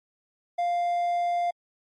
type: tone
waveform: triangle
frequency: 698.5 Hz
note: F5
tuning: in tune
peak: -21 dBFS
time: 0.58-1.51 s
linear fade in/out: 10 ms
effects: MP3 48 kbps